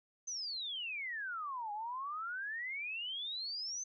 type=exponential two-way sweep; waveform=sine; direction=down then up; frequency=6272 to 814 to 6272 Hz; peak=-38 dBFS; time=0.27-3.84 s; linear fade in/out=10 ms; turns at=1.72 s; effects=none